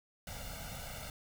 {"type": "noise with comb filter", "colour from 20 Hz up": "pink", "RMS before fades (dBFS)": -44, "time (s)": [0.27, 1.1], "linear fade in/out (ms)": 2, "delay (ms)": 1.4, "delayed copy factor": 1, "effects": []}